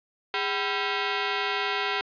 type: ring-modulated tone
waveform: 10% pulse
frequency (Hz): 587.3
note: D5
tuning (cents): 0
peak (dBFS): -14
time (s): 0.34-2.01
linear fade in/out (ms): 0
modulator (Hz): 178
effects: resampled to 11025 Hz + 9-bit